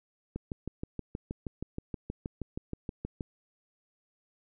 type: click train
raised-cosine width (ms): 3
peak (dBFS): -22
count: 19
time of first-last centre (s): 0.36-3.208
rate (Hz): 6.32
effects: none